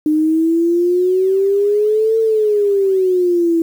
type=exponential two-way sweep; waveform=sine; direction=up then down; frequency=303.3 to 450.4 to 328.4 Hz; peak=-11 dBFS; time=0.06-3.62 s; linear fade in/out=2 ms; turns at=2.19 s; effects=7-bit